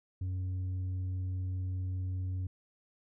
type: tone with tanh clipping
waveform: triangle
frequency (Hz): 92.5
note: F#2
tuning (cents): 0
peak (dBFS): -33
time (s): 0.21-2.47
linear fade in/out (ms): 5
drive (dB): 8
effects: none